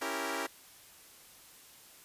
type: chord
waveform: 10% pulse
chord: C# diminished seventh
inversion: none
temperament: equal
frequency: 277.2 / 329.6 / 392 / 466.2 Hz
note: C#4 / E4 / G4 / Bb4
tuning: 0 / 0 / 0 / 0 cents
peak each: -31 dBFS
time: 0.01-0.47 s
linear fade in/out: 10 ms
effects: white hiss -56 dBFS RMS until 2.04 s + resampled to 32000 Hz